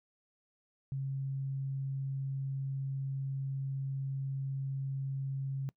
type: tone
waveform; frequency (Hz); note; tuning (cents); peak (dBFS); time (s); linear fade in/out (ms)
sine; 135.8; C#3; -35; -33; 0.92-5.69; 0
effects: noise-tail reverb RT60 0.1 s tail -23 dB re dry